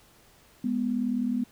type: tone pair together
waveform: sine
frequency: 207.5 / 246.9 Hz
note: G#3 / B3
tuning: -1 / 0 cents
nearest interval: minor third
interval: 301 cents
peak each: -30 / -26 dBFS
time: 0.64-1.44 s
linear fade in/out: 5 ms
effects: pink hiss -58 dBFS RMS until 1.51 s